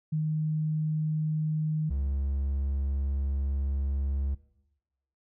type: tone pair in turn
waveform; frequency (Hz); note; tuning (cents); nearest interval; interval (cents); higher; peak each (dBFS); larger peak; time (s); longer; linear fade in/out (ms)
sine / triangle; 155 / 69.04; D#3 / C#2; -6 / -6; octave + major second; 1400; first; -25; neither; 0.12-1.9 / 1.9-4.35; second; 10
effects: noise-tail reverb RT60 0.9 s tail -17 dB re dry